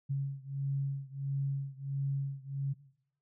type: beating tone pair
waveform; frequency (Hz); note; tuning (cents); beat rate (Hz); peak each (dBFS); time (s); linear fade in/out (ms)
sine; 137.5 / 139; C#3 / C#3; -14 / +5; 1.5; -34 / -36; 0.09-2.74; 20
effects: noise-tail reverb RT60 0.7 s tail -18 dB re dry